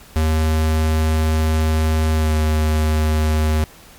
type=tone with pitch glide; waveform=square; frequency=78.7 to 77.57 Hz; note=D#2 to D#2; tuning=+20 to -5 cents; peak=-15 dBFS; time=0.16-3.64 s; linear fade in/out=0 ms; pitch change=-25 cents; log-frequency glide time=2.14-2.34 s; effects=pink hiss -44 dBFS RMS until 3.98 s + MP3 96 kbps